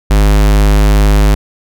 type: tone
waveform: square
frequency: 51.2 Hz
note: G#1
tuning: 24 cents flat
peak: -6 dBFS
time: 0.1-1.35 s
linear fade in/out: 10 ms
effects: none